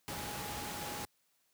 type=tone in noise; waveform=sine; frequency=830.6 Hz; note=G#5; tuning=in tune; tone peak=-46 dBFS; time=0.08-1.05 s; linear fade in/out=0 ms; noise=pink; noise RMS=-41 dBFS; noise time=0.08-1.05 s; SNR=-8 dB; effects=white hiss -75 dBFS RMS until 1.53 s + high-pass 80 Hz 12 dB/octave

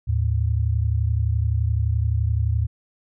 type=tone pair together; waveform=sine; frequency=77.12 / 108.8 Hz; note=D#2 / A2; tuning=-15 / -19 cents; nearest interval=tritone; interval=596 cents; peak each=-21 dBFS; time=0.07-2.67 s; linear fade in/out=20 ms; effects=none

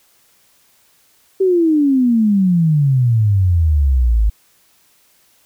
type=exponential sweep; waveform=sine; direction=down; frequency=390.2 to 50.9 Hz; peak=-10 dBFS; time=1.4-4.3 s; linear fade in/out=10 ms; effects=white hiss -55 dBFS RMS until 5.45 s

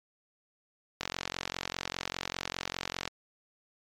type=click train; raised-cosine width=0.2 ms; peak=-14 dBFS; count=94; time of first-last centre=1.01-3.077 s; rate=45 Hz; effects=MP3 96 kbps

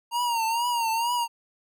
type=tone with vibrato; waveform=square; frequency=932.3 Hz; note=A#5; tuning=in tune; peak=-24 dBFS; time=0.11-1.28 s; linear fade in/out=50 ms; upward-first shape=triangle; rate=2.2 Hz; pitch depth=90 cents each way; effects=none

